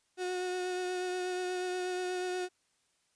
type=tone with vibrato; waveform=35% pulse; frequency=364.2 Hz; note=F#4; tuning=27 cents flat; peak=-31 dBFS; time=0.17-2.49 s; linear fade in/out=50 ms; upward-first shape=triangle; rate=8.3 Hz; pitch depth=20 cents each way; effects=white hiss -74 dBFS RMS until 3.15 s + resampled to 22050 Hz